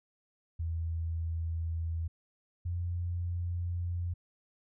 sine tone pair in turn, 82.41 / 87.31 Hz, E2 / F2, 0 / 0 cents, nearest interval minor second, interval 100 cents, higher second, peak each -31 / -31 dBFS, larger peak neither, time 0.59-2.08 / 2.65-4.14 s, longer neither, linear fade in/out 10 ms, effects none

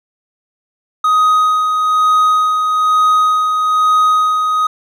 triangle tone with tremolo, 1253 Hz, D#6, 12 cents sharp, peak -6 dBFS, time 1.04-4.67 s, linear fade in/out 5 ms, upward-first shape sine, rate 1.1 Hz, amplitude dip 40%, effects none

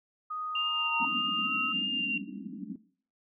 sine tone with pitch glide, 1244.5 to 1281 Hz, D#6 to E6, 0 to -50 cents, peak -33 dBFS, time 0.3-1.73 s, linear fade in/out 10 ms, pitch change +50 cents, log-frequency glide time 1.39-1.53 s
sine tone with exponential growth, 923 Hz, A#5, 17 cents flat, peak -28 dBFS, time 0.36-1.05 s, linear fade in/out 2 ms, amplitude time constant 150 ms
sine tone with vibrato, 2788 Hz, F7, 4 cents flat, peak -28 dBFS, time 0.55-2.18 s, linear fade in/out 5 ms, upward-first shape triangle, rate 1.7 Hz, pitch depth 19 cents each way
white band-pass noise, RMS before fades -40 dBFS, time 1-2.76 s, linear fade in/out 5 ms, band 180 to 300 Hz, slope 96 dB/octave
effects noise-tail reverb RT60 0.5 s tail -18 dB re dry

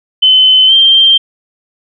sine tone with pitch glide, 3047 to 3158 Hz, G7 to G7, -50 to +12 cents, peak -3 dBFS, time 0.22-1.18 s, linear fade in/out 10 ms, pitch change +62 cents, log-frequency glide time 0.67-0.73 s, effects none

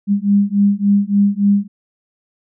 sine beating tone pair, 200 / 203.5 Hz, G3 / G#3, +35 / -35 cents, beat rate 3.5 Hz, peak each -14 dBFS, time 0.07-1.68 s, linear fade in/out 50 ms, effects none

